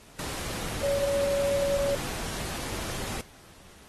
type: tone in noise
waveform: sine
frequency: 562 Hz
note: C#5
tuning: 24 cents sharp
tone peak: -24 dBFS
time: 0.83-1.95 s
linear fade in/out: 2 ms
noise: pink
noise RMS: -35 dBFS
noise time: 0.19-3.21 s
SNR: +8 dB
effects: pink hiss -53 dBFS RMS until 3.88 s + AAC 32 kbps